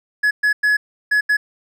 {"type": "tone bursts at uneven times", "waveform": "triangle", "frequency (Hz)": 1693, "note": "G#6", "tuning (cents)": 33, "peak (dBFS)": -11, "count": 5, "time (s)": [[0.23, 0.31], [0.43, 0.53], [0.63, 0.77], [1.11, 1.21], [1.29, 1.37]], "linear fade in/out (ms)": 10, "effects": []}